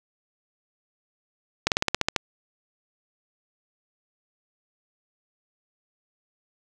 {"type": "slowing click train", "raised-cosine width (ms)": 0.2, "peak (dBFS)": -3, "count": 9, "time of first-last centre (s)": [1.67, 2.162], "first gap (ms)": 48, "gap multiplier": 1.07, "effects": []}